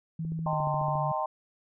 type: tone with pitch glide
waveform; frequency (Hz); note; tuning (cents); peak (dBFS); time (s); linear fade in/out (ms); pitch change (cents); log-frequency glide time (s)
sine; 162.2 to 146.18; E3 to D3; -28 to -8; -30; 0.19-1.12; 5; -180; 0.45-0.65
type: click train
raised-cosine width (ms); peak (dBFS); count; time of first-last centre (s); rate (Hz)
3; -31; 11; 0.25-0.954; 14.2
type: chord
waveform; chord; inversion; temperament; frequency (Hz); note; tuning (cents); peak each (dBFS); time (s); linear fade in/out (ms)
sine; A half-diminished seventh; second; equal with one note detuned; 622.3 / 784 / 903.2 / 1046.5; Eb5 / G5 / A5 / C6; 0 / 0 / +45 / 0; -33; 0.46-1.26; 5
effects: none